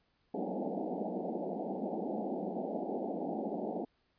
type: band-pass noise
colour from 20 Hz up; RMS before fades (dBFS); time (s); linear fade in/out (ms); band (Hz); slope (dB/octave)
pink; -37; 0.34-3.85; 5; 180 to 830; 96
effects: pink hiss -75 dBFS RMS until 4.18 s + resampled to 11025 Hz